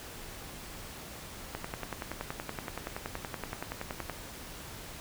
click train, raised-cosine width 0.5 ms, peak -20 dBFS, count 28, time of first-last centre 1.55-4.097 s, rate 10.6 Hz, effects pink hiss -45 dBFS RMS until 5 s

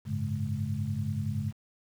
sine tone cluster, 97 / 107.5 / 141.2 / 211.1 Hz, G2 / A2 / C#3 / G#3, -18 / -40 / +32 / +29 cents, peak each -34 / -34 / -34 / -36 dBFS, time 0.05-1.53 s, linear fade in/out 50 ms, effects 9-bit

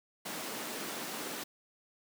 pink high-pass noise, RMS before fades -40 dBFS, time 0.25-1.44 s, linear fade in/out 10 ms, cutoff 200 Hz, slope 24 dB/octave, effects none

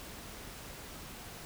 silence, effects pink hiss -47 dBFS RMS until 1.45 s

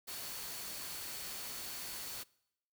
sine tone in noise, 4435 Hz, C#8, in tune, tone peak -51 dBFS, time 0.07-2.24 s, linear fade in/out 20 ms, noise white, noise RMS -44 dBFS, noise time 0.07-2.24 s, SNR -10 dB, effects noise-tail reverb RT60 0.8 s tail -24 dB re dry

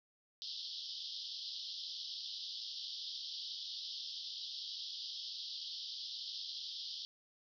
white band-pass noise, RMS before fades -45 dBFS, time 0.42-7.05 s, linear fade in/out 0 ms, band 3100 to 5300 Hz, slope 96 dB/octave, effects none

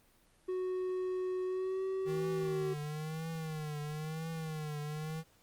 triangle tone with pitch glide, 369.2 to 381.1 Hz, F#4 to G4, -4 to -49 cents, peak -31 dBFS, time 0.48-2.74 s, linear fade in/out 10 ms, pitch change +55 cents, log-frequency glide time 1.45-1.84 s
square tone with vibrato, 155.56 Hz, D#3, in tune, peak -38 dBFS, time 2.05-5.24 s, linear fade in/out 50 ms, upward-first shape triangle, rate 1 Hz, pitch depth 94 cents each way
effects pink hiss -67 dBFS RMS until 5.42 s + Opus 32 kbps

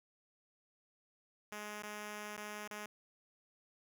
5% pulse tone with dropouts, 209.6 Hz, G#3, 16 cents sharp, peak -32 dBFS, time 1.52-2.86 s, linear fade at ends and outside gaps 2 ms, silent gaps 1.822-1.834 / 2.366-2.377 / 2.676-2.71 s, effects none

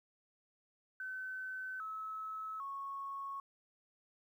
sine tone with pitch steps, 1523 / 1295.6 / 1102.1 Hz, F#6 / E6 / C#6, +50 / -30 / -10 cents, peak -40 dBFS, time 1-3.4 s, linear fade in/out 2 ms, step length 800 ms, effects 12-bit

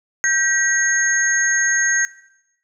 sine tone cluster, 1571 / 1911 / 6500 Hz, G6 / A#6 / G#8, +3 / +43 / -38 cents, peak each -19 dBFS, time 0.24-2.05 s, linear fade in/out 0 ms, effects noise-tail reverb RT60 0.8 s tail -18 dB re dry

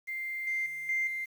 sine tone with level steps, 2093 Hz, C7, in tune, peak -33 / -28 / -35 / -26 / -32 dBFS, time 0.07-1.26 s, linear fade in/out 20 ms, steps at 0.47 / 0.66 / 0.89 / 1.07 s, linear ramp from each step 2 ms, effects tanh soft clip ceiling -22 dBFS + 9-bit

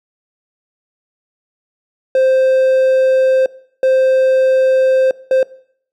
triangle tone bursts at uneven times, 523.3 Hz, C5, in tune, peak -7 dBFS, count 3, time 2.15-3.46 / 3.83-5.11 / 5.31-5.43 s, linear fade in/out 2 ms, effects noise-tail reverb RT60 0.6 s tail -21 dB re dry

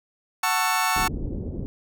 30% pulse chord, F# minor seventh, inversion none, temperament just, 740 / 888 / 1110 / 1332 Hz, F#5 / A5 / C#6 / E6, 0 / +16 / +2 / +18 cents, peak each -25 / -23 / -24 / -25 dBFS, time 0.43-1.08 s, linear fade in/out 5 ms
pink low-pass noise, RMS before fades -30 dBFS, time 0.96-1.66 s, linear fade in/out 0 ms, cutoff 410 Hz, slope 24 dB/octave
effects none

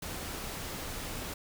pink noise, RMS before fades -39 dBFS, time 0.02-1.34 s, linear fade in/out 5 ms, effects none

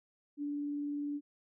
sine tone with vibrato, 290 Hz, D4, 22 cents flat, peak -34 dBFS, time 0.37-1.21 s, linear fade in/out 50 ms, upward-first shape square, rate 20 Hz, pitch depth 11 cents each way, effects none

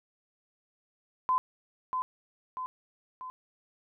sine tone with echo, 1021 Hz, C6, 43 cents flat, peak -23 dBFS, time 1.29-1.38 s, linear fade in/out 0 ms, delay 640 ms, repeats 3, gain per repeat -5 dB, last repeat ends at 3.3 s, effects none

